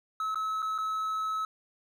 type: tone with dropouts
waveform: triangle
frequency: 1293 Hz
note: E6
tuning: 34 cents flat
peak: -27 dBFS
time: 0.2-1.45 s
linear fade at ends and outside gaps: 2 ms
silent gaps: 0.346-0.356 / 0.621-0.626 / 0.78-0.785 s
effects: none